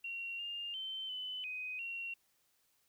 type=tone with pitch steps; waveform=sine; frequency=2745 / 2810 / 3089 / 3017 / 2507 / 2741 Hz; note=F7 / F7 / G7 / F#7 / D#7 / F7; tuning=-31 / +10 / -26 / +33 / +12 / -33 cents; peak=-39 dBFS; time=0.04-2.14 s; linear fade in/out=5 ms; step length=350 ms; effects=white hiss -75 dBFS RMS until 2.88 s